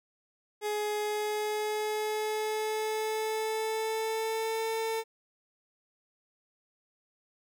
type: tone with pitch glide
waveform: 30% pulse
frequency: 420 to 447.6 Hz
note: G#4 to A4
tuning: +19 to +30 cents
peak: -27 dBFS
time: 0.61-5.04 s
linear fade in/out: 50 ms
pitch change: +111 cents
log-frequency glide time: 0.99-4.69 s
effects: none

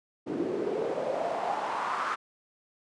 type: noise with band-pass filter sweep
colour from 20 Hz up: pink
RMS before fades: -31 dBFS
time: 0.26-2.16 s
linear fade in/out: 20 ms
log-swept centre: 300 to 1300 Hz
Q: 4
effects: high-pass 150 Hz 12 dB/octave + resampled to 22050 Hz

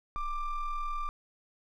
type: ring-modulated tone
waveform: triangle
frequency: 600 Hz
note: D5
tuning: 37 cents sharp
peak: -26 dBFS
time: 0.16-1.09 s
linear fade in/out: 0 ms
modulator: 580 Hz
effects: none

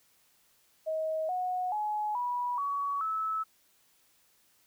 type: tone with pitch steps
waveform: sine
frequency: 633 / 731.3 / 845 / 976.2 / 1127.9 / 1303.1 Hz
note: D#5 / F#5 / G#5 / B5 / C#6 / E6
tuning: +30 / -20 / +30 / -20 / +30 / -20 cents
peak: -29 dBFS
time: 0.86-3.44 s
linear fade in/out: 20 ms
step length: 430 ms
effects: white hiss -67 dBFS RMS until 4.66 s

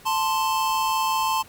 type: tone pair together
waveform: square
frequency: 880 / 1045.5 Hz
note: A5 / C6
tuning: 0 / -2 cents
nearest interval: minor third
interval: 298 cents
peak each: -24 dBFS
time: 0.05-1.43 s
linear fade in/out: 20 ms
effects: pink hiss -49 dBFS RMS until 1.48 s + MP3 96 kbps

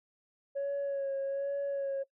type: tone with vibrato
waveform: sine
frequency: 554.4 Hz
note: C#5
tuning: in tune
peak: -29 dBFS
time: 0.55-2.04 s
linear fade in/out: 20 ms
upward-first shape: sine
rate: 1.2 Hz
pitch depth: 26 cents each way
effects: noise-tail reverb RT60 0.1 s tail -23 dB re dry + tanh soft clip ceiling -29 dBFS

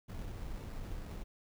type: noise with sample-and-hold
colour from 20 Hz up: brown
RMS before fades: -42 dBFS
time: 0.08-1.24 s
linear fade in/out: 20 ms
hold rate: 3150 Hz
effects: none

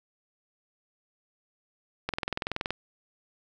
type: click train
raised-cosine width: 0.3 ms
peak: -13 dBFS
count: 14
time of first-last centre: 2.09-2.706 s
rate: 21.1 Hz
effects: none

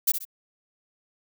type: noise with echo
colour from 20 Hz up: violet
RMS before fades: -20 dBFS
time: 0.07-0.12 s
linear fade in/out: 10 ms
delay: 66 ms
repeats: 2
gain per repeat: -9 dB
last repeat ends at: 0.252 s
effects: none

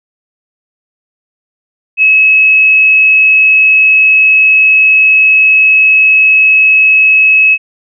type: tone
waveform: sine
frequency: 2575 Hz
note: E7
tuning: 41 cents flat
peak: -3 dBFS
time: 1.97-7.58 s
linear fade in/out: 50 ms
effects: none

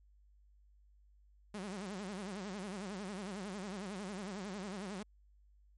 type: tone with vibrato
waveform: sawtooth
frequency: 196 Hz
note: G3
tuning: in tune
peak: -37 dBFS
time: 1.54-5.03 s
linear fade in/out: 5 ms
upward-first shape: sine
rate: 11 Hz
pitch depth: 150 cents each way
effects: added 50 Hz sine -62 dBFS peak until 5.77 s + MP3 48 kbps

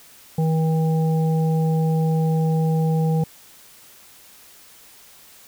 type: harmonic tone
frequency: 160 Hz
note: D#3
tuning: 49 cents sharp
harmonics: 1 / 3 / 5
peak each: -17 / -27 / -31 dBFS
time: 0.38-3.24 s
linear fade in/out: 5 ms
effects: white hiss -48 dBFS RMS until 5.47 s

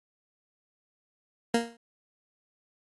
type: tone with exponential decay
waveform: 20% pulse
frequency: 233.1 Hz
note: A#3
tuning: in tune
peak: -14 dBFS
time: 1.54-1.77 s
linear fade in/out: 5 ms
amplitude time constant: 50 ms
effects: AAC 32 kbps

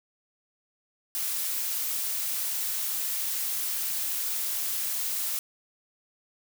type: noise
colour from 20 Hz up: blue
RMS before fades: -30 dBFS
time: 1.15-5.39 s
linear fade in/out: 0 ms
effects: none

